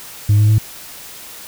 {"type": "tone with pitch steps", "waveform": "sine", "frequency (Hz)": [103.83, 105.89, 107.99], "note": ["G#2", "G#2", "A2"], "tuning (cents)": [0, 34, -32], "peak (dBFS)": -6, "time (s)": [0.29, 0.584], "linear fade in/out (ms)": 5, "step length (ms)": 98, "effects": ["tanh soft clip ceiling -7 dBFS", "white hiss -35 dBFS RMS until 1.47 s"]}